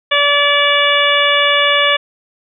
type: harmonic tone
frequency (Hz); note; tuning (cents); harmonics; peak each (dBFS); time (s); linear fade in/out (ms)
576; D5; -34; 1 / 2 / 3 / 4 / 5 / 6; -17 / -17 / -17 / -17 / -17 / -17; 0.11-1.97; 10
effects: none